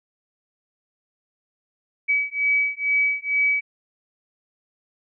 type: beating tone pair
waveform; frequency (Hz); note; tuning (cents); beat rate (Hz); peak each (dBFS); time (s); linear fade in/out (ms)
sine; 2279 / 2281.2; C#7 / C#7; +47 / +49; 2.2; -22; 2.08-3.61; 20
effects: none